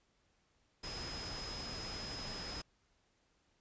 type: tone in noise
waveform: sine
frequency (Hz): 5080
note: D#8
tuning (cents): +35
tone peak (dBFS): -45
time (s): 0.83-2.62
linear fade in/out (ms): 10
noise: pink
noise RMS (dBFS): -45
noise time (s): 0.83-2.62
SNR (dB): -3
effects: pink hiss -75 dBFS RMS until 3.6 s + resampled to 16000 Hz